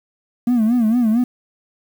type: tone with vibrato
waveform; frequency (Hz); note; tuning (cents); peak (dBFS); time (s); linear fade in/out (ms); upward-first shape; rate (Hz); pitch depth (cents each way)
triangle; 231.3; A#3; -13; -10; 0.47-1.24; 5; sine; 4.4; 130
effects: tanh soft clip ceiling -7 dBFS + 7-bit